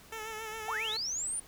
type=tone with vibrato; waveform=10% pulse; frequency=438.7 Hz; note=A4; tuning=5 cents flat; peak=-30 dBFS; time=0.12-0.97 s; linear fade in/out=5 ms; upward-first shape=sine; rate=7.3 Hz; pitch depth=41 cents each way
type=linear sweep; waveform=sine; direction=up; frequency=698.5 to 9610 Hz; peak=-32 dBFS; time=0.68-1.4 s; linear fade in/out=5 ms
effects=pink hiss -55 dBFS RMS until 1.47 s